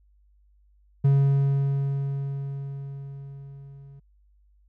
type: tone with level ramp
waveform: triangle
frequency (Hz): 138.59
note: C#3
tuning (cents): 0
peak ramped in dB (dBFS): -13 to -42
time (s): 1.04-4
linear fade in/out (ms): 10
effects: added 50 Hz sine -57 dBFS peak until 4.68 s